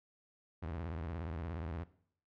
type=tone with vibrato; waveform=sawtooth; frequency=82.41 Hz; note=E2; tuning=in tune; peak=-35 dBFS; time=0.62-1.84 s; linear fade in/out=10 ms; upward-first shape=sine; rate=17 Hz; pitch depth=210 cents each way; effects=noise-tail reverb RT60 0.6 s tail -18 dB re dry + low-pass 2000 Hz 12 dB/octave